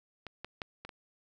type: clicks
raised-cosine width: 0.3 ms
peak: -26 / -24 / -20 / -27 / -30 dBFS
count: 5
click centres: 0.267 / 0.446 / 0.618 / 0.85 / 0.892 s
effects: none